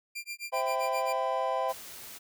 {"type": "tone with tremolo", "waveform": "sawtooth", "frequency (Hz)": 2381, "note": "D7", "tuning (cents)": 23, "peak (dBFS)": -31, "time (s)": [0.15, 1.13], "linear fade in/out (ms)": 10, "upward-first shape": "sine", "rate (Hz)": 7.6, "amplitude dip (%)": 100}
{"type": "chord", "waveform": "triangle", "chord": "C major seventh", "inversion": "none", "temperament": "equal with one note detuned", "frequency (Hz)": [523.3, 659.3, 784, 1010.9], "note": ["C5", "E5", "G5", "B5"], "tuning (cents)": [0, 0, 0, 40], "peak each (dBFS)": -31, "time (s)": [0.52, 1.73], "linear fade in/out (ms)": 20}
{"type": "noise", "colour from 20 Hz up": "white", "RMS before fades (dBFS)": -45, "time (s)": [1.68, 2.19], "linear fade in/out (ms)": 20}
{"effects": []}